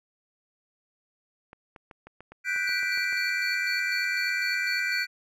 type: clicks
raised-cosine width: 0.5 ms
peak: -30 dBFS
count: 11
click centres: 1.531 / 1.762 / 1.912 / 2.07 / 2.206 / 2.32 / 2.562 / 2.693 / 2.831 / 2.976 / 3.127 s
type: chord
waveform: triangle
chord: G major seventh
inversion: third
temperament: equal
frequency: 1480 / 1568 / 1975.5 / 2349 Hz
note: F#6 / G6 / B6 / D7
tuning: 0 / 0 / 0 / 0 cents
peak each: -30 / -31 / -30 / -28 dBFS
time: 2.44-5.07 s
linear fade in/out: 50 ms
type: tone with tremolo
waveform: triangle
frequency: 4435 Hz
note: C#8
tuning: in tune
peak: -31 dBFS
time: 2.67-5.06 s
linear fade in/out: 5 ms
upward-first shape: square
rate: 4 Hz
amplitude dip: 65%
effects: none